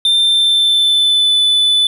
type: tone with pitch glide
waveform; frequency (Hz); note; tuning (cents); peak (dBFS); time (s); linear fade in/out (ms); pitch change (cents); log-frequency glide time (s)
triangle; 3583 to 3493; A7 to A7; +31 to -13; -8; 0.05-1.87; 2; -44; 0.16-1.38
effects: none